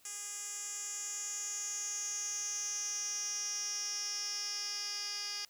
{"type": "tone with band-pass filter sweep", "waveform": "10% pulse", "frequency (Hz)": 410, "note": "G#4", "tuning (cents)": -22, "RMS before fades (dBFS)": -39, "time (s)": [0.05, 5.45], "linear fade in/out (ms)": 2, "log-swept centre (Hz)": [7900, 4800], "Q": 6.8, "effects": ["white hiss -65 dBFS RMS until 5.49 s"]}